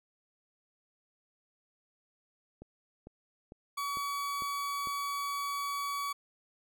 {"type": "click train", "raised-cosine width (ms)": 2, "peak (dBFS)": -34, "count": 6, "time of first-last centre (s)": [2.62, 4.872], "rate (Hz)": 2.22}
{"type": "tone", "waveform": "40% pulse", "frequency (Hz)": 1135, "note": "C#6", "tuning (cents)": 41, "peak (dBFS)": -32, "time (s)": [3.77, 6.13], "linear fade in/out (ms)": 10}
{"effects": []}